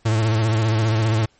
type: tone with vibrato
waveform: 45% pulse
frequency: 110.4 Hz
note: A2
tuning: 6 cents sharp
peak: -16 dBFS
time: 0.05-1.26 s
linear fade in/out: 10 ms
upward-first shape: sine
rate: 15 Hz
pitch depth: 56 cents each way
effects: pink hiss -59 dBFS RMS until 1.39 s + MP3 32 kbps